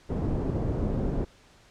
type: low-pass noise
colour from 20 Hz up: pink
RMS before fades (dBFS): -28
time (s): 0.09-1.25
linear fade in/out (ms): 10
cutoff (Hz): 440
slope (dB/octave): 12
effects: pink hiss -57 dBFS RMS until 1.7 s + low-pass 7000 Hz 12 dB/octave